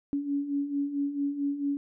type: beating tone pair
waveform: sine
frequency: 280 / 284.5 Hz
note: C#4 / C#4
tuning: +18 / +45 cents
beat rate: 4.5 Hz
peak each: -34 / -28 dBFS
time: 0.13-1.77 s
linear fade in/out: 0 ms
effects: none